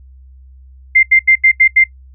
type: tone bursts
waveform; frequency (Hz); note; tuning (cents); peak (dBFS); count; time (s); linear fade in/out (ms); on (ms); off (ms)
sine; 2093; C7; 0; -5; 6; 0.95-1.841; 10; 81; 81
effects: noise-tail reverb RT60 0.1 s tail -19 dB re dry + added 65 Hz sine -37 dBFS peak until 2.14 s